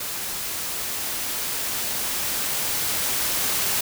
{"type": "noise with level ramp", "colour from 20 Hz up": "white", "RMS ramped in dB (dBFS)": [-30, -23], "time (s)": [0, 3.81], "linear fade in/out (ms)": 5, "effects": []}